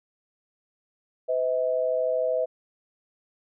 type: tone pair together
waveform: sine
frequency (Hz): 507.2 / 640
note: B4 / D#5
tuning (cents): +46 / +49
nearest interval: major third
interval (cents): 403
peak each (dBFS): -25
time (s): 1.28-2.46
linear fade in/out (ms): 20
effects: none